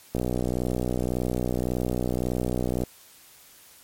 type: click train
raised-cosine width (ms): 2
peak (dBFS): -13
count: 167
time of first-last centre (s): 0.15-2.836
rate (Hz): 61.8
effects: white hiss -52 dBFS RMS until 3.83 s + MP3 64 kbps